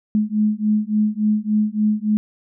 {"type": "beating tone pair", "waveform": "sine", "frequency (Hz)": [210.8, 214.3], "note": ["G#3", "A3"], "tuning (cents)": [26, -45], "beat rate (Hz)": 3.5, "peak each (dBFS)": -19, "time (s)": [0.15, 2.17], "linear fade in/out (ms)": 0, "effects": []}